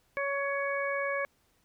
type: harmonic tone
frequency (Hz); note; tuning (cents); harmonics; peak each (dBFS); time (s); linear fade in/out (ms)
559; C#5; +14; 1 / 2 / 3 / 4; -32 / -36 / -35 / -36; 0.17-1.25; 0
effects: pink hiss -70 dBFS RMS until 1.64 s